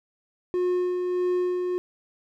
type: tone with tremolo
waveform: triangle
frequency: 360 Hz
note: F#4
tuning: 47 cents flat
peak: -19 dBFS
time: 0.54-1.78 s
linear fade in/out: 0 ms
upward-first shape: sine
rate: 1.6 Hz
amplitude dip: 35%
effects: none

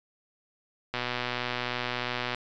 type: click train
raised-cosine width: 0.3 ms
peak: -14 dBFS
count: 174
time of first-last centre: 0.94-2.347 s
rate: 123 Hz
effects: resampled to 16000 Hz

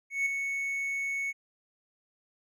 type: tone with ADSR envelope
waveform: triangle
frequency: 2213 Hz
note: C#7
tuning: 3 cents flat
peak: -22 dBFS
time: 0.1-1.33 s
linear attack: 160 ms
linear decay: 8 ms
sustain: -6 dB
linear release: 32 ms
effects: none

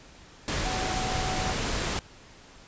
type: tone in noise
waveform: sine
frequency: 748 Hz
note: F#5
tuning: 19 cents sharp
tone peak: -33 dBFS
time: 0.65-1.52 s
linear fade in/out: 0 ms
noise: pink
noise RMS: -29 dBFS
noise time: 0.48-1.99 s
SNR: -7 dB
effects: pink hiss -51 dBFS RMS until 2.67 s + resampled to 16000 Hz

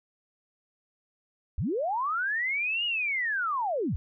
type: linear two-way sweep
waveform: sine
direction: up then down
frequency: 49 to 2909 to 49 Hz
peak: -26 dBFS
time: 1.58-3.96 s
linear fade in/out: 0 ms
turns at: 2.85 s
effects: none

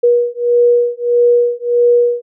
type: beating tone pair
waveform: sine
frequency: 480 / 481.6 Hz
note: B4 / B4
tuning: -49 / -44 cents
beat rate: 1.6 Hz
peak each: -12 dBFS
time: 0.03-2.22 s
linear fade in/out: 10 ms
effects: none

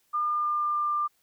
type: tone with pitch glide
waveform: sine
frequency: 1206 to 1192.1 Hz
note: D6 to D6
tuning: +46 to +26 cents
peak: -24 dBFS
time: 0.13-1.08 s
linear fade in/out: 20 ms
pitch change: -20 cents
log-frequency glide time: 0.26-0.93 s
effects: white hiss -69 dBFS RMS until 1.22 s

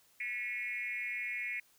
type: tone with frequency modulation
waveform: sine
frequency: 2182 Hz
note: C#7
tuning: 28 cents flat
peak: -35 dBFS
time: 0.2-1.6 s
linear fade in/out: 5 ms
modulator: 233 Hz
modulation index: 1.1
effects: white hiss -67 dBFS RMS until 1.78 s

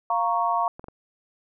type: chord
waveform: sine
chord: Bb minor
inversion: second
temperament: equal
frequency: 698.5 / 932.3 / 1108.7 Hz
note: F5 / Bb5 / Db6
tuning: 0 / 0 / 0 cents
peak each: -25 dBFS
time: 0.1-0.68 s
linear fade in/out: 2 ms
type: clicks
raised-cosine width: 1 ms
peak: -25 dBFS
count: 3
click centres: 0.795 / 0.842 / 0.884 s
effects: none

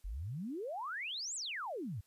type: exponential two-way sweep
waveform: sine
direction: up then down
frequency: 41.2 to 8130 to 86.4 Hz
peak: -38 dBFS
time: 0.04-2.01 s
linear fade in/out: 10 ms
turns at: 1.35 s
effects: white hiss -73 dBFS RMS until 2.06 s + resampled to 32000 Hz

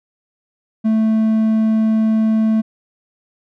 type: tone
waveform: triangle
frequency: 220 Hz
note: A3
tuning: in tune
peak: -10 dBFS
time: 0.84-2.62 s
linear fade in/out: 20 ms
effects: none

